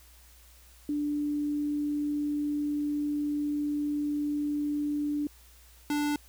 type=tone pair in turn; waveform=sine / square; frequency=293.7 / 293.7 Hz; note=D4 / D4; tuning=0 / 0 cents; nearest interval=unison; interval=0 cents; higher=neither; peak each=-27 dBFS; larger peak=neither; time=0.89-5.27 / 5.9-6.16 s; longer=first; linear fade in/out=2 ms; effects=added 60 Hz sine -55 dBFS peak until 6.28 s + white hiss -58 dBFS RMS until 6.28 s

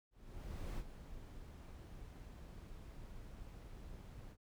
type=noise with ADSR envelope; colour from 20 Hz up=brown; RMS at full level=-42 dBFS; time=0.11-4.37 s; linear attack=670 ms; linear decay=47 ms; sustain=-10 dB; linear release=62 ms; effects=none

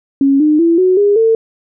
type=tone with pitch steps; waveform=sine; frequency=275.3 / 303.7 / 335 / 369.6 / 407.7 / 449.8 Hz; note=C#4 / D#4 / E4 / F#4 / G#4 / A4; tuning=-12 / -42 / +28 / -2 / -32 / +38 cents; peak=-7 dBFS; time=0.21-1.35 s; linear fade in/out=2 ms; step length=190 ms; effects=none

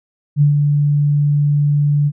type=tone with ADSR envelope; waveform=sine; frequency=145.8 Hz; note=D3; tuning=12 cents flat; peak=-7 dBFS; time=0.36-2.12 s; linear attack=53 ms; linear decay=120 ms; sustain=-4 dB; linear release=49 ms; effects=none

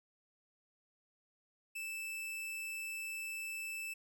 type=tone; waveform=45% pulse; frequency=2637 Hz; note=E7; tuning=in tune; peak=-40 dBFS; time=1.75-3.94 s; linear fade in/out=10 ms; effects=none

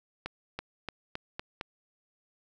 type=accelerating click train; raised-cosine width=0.3 ms; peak=-19 dBFS; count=6; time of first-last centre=0.26-1.611 s; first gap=330 ms; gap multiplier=0.9; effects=none

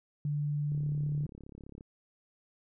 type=tone; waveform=sine; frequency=146.83 Hz; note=D3; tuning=in tune; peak=-29 dBFS; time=0.25-1.26 s; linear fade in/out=2 ms
type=click train; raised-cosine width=3 ms; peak=-35 dBFS; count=39; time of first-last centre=0.72-1.809 s; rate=34.9 Hz
effects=none

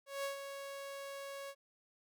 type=tone with ADSR envelope; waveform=sawtooth; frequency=554.4 Hz; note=C#5; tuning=in tune; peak=-32 dBFS; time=0.06-1.55 s; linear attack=180 ms; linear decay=120 ms; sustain=-8 dB; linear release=58 ms; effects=none

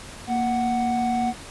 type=tone pair together; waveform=triangle; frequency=233.4 / 742.6 Hz; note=A#3 / F#5; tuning=+2 / +6 cents; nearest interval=octave + minor sixth; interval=2004 cents; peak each=-22 / -21 dBFS; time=0.27-1.34 s; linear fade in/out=50 ms; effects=pink hiss -40 dBFS RMS until 1.5 s + resampled to 24000 Hz

